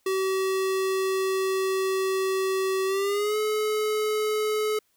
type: tone with pitch glide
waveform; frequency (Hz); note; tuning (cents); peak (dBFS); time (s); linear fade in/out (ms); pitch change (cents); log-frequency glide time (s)
square; 381.3 to 428; G4 to A4; -48 to -48; -24; 0.06-4.79; 5; +200; 2.86-3.37
effects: white hiss -69 dBFS RMS until 4.96 s

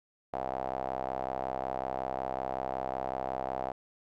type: tone with band-pass filter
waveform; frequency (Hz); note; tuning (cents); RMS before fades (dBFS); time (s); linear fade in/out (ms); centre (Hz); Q
sawtooth; 65.41; C2; 0; -35; 0.33-3.72; 5; 720; 4.6
effects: none

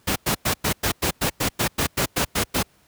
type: noise bursts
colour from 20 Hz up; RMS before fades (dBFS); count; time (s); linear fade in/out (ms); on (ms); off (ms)
pink; -21; 14; 0.07-2.63; 10; 90; 100
effects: pink hiss -59 dBFS RMS until 2.87 s + high-pass 60 Hz 12 dB/octave

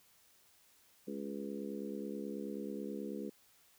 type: harmonic tone with a mistuned harmonic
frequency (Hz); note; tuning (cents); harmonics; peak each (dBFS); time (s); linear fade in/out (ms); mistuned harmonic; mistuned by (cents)
69.3; C#2; 0; 3 / 4 / 5 / 6 / 7; -43 / -45 / -47 / -46 / -48; 1.07-3.3; 10; 7; +24
effects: white hiss -67 dBFS RMS until 3.78 s

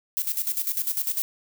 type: noise with tremolo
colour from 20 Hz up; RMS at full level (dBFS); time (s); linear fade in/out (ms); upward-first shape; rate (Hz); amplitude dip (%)
violet; -25; 0.17-1.22; 0; square; 10; 70
effects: none

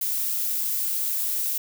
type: noise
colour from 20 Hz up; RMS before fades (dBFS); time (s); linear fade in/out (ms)
violet; -26; 0.01-1.58; 5
effects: none

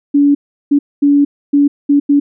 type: tone bursts at uneven times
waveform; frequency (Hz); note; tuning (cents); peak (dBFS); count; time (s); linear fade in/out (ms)
sine; 285.8; D4; -47; -6; 6; 0.14-0.35 / 0.71-0.79 / 1.02-1.25 / 1.53-1.68 / 1.89-2 / 2.09-2.2; 10
effects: none

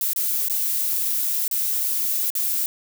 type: noise with dropouts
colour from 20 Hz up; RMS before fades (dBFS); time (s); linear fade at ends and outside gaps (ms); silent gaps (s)
violet; -23; 0.01-2.66; 1; 0.133-0.161 / 0.484-0.498 / 1.479-1.512 / 2.302-2.352
effects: none

